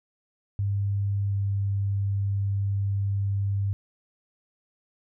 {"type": "tone pair in turn", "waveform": "sine", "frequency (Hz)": [100, 99.37], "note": ["G2", "G2"], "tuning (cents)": [35, 24], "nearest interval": "unison", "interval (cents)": 11, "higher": "first", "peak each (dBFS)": -23, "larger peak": "neither", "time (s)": [[0.59, 1.31], [1.31, 3.73]], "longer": "second", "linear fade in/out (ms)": 0, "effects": []}